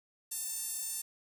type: tone with high-pass filter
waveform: sawtooth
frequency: 897 Hz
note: A5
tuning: 33 cents sharp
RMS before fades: -38 dBFS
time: 0.31-1.02 s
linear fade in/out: 10 ms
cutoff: 8500 Hz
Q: 1.8
effects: 9-bit